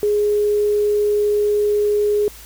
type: tone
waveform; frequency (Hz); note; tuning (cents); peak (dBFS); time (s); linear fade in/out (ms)
sine; 416; G#4; +3; -14; 0.03-2.28; 0
effects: added 55 Hz sine -42 dBFS peak until 2.45 s + white hiss -41 dBFS RMS until 2.45 s